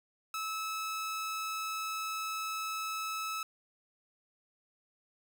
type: tone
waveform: sawtooth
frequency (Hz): 1300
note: E6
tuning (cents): -24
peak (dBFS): -31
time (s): 0.34-3.43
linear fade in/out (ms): 2
effects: none